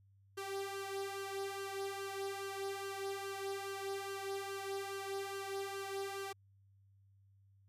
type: tone with flanger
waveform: sawtooth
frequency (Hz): 392.6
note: G4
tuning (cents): +3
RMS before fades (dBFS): -42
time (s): 0.37-6.33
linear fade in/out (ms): 10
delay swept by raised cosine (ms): 0.66 to 2.36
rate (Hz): 2.4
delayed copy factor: +0.65
effects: added 98 Hz sine -64 dBFS peak until 7.68 s + resampled to 32000 Hz